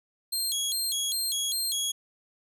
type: tone with vibrato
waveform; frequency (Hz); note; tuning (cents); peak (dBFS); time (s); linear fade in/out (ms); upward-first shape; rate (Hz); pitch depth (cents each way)
20% pulse; 3729; A#7; 0; -21; 0.32-1.92; 10; square; 2.5; 200
effects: none